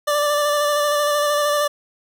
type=tone with vibrato; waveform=25% pulse; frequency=587.3 Hz; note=D5; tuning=in tune; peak=-13 dBFS; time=0.07-1.68 s; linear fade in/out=10 ms; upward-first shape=square; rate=13 Hz; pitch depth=16 cents each way; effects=none